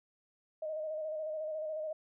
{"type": "tone with vibrato", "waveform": "sine", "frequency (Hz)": 622.3, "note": "D#5", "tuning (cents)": 0, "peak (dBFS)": -35, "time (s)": [0.62, 1.93], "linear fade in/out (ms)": 5, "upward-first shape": "square", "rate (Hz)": 14, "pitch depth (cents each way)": 30, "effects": []}